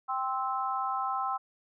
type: chord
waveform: sine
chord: C major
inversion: second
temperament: just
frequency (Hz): 784.9 / 1046.5 / 1308.1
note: G5 / C6 / E6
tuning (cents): +2 / 0 / -14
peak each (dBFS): -33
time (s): 0.08-1.38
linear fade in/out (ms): 20
effects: none